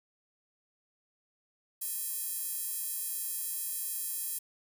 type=tone with high-pass filter; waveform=square; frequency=360.7 Hz; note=F#4; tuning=44 cents flat; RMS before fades=-36 dBFS; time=1.81-4.39 s; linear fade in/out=10 ms; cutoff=11000 Hz; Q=1.4; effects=none